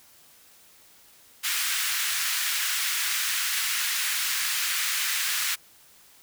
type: high-pass noise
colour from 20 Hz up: pink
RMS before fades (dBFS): -27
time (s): 1.43-5.56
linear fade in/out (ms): 20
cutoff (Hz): 1500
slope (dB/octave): 24
effects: white hiss -55 dBFS RMS until 6.22 s